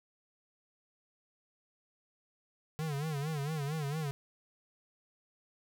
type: tone with vibrato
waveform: square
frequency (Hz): 149.2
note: D3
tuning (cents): +28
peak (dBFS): -34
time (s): 2.79-4.11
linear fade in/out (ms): 0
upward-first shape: sine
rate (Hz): 4.4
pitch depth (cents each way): 130
effects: none